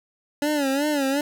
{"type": "tone with vibrato", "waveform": "25% pulse", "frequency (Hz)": 284.5, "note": "C#4", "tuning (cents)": 45, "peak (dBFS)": -17, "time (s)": [0.42, 1.21], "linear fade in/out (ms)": 2, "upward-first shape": "sine", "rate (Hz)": 2.7, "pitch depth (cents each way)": 110, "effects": []}